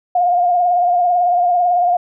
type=tone with vibrato; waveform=sine; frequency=709 Hz; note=F5; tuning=26 cents sharp; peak=-11 dBFS; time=0.15-1.97 s; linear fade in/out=5 ms; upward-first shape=triangle; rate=18 Hz; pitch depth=53 cents each way; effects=none